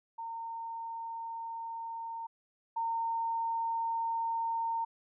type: tone pair in turn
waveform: sine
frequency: 915 / 915 Hz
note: A#5 / A#5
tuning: -32 / -32 cents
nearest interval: unison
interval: 0 cents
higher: neither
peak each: -37 / -30 dBFS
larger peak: second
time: 0.18-2.27 / 2.76-4.85 s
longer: neither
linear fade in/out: 10 ms
effects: none